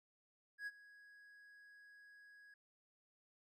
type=tone with ADSR envelope; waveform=triangle; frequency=1661 Hz; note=G#6; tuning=in tune; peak=-39 dBFS; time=0.58-2.54 s; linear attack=88 ms; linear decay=37 ms; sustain=-19 dB; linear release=3 ms; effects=none